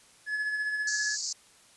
triangle tone with tremolo, 1706 Hz, G#6, 46 cents sharp, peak -25 dBFS, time 0.26-1.17 s, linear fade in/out 50 ms, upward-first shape sine, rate 15 Hz, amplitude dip 40%
white band-pass noise, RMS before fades -34 dBFS, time 0.87-1.33 s, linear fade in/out 5 ms, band 4400 to 7400 Hz, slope 96 dB/octave
effects white hiss -58 dBFS RMS until 1.76 s + resampled to 24000 Hz

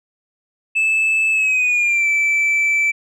sine tone with pitch glide, 2621 to 2322 Hz, E7 to D7, -11 to -20 cents, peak -11 dBFS, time 0.75-2.92 s, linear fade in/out 20 ms, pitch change -209 cents, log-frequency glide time 1.31-2.08 s, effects tanh soft clip ceiling -13 dBFS

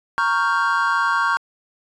triangle chord, G half-diminished seventh, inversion first, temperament equal, 932.3 / 1108.7 / 1396.9 / 1568 Hz, Bb5 / Db6 / F6 / G6, 0 / 0 / 0 / 0 cents, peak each -22 / -19 / -21 / -21 dBFS, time 0.18-1.37 s, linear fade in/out 0 ms, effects resampled to 22050 Hz

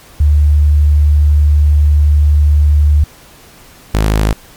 sine / sawtooth tone pair in turn, 74 / 52.89 Hz, D2 / G#1, +14 / +32 cents, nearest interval tritone, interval 582 cents, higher first, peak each -5 dBFS, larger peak neither, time 0.2-3.04 / 3.94-4.33 s, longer first, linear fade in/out 5 ms, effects pink hiss -40 dBFS RMS until 4.56 s + MP3 96 kbps

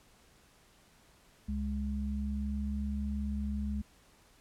sine tone pair together, 69.13 / 207.7 Hz, C#2 / G#3, -4 / 0 cents, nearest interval octave + perfect fifth, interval 1904 cents, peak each -34 / -35 dBFS, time 1.48-3.82 s, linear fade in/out 10 ms, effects pink hiss -63 dBFS RMS until 4.4 s + low-pass 12000 Hz 12 dB/octave

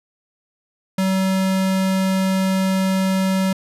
square tone, 190.1 Hz, F#3, 47 cents sharp, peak -17 dBFS, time 0.98-3.53 s, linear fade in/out 5 ms, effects resampled to 32000 Hz

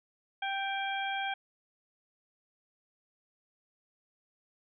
harmonic tone with a mistuned harmonic, 784 Hz, G5, in tune, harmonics 1 / 2 / 3 / 4, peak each -34 / -37 / -39 / -40 dBFS, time 0.42-1.34 s, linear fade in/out 5 ms, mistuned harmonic 4, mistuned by +57 cents, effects none

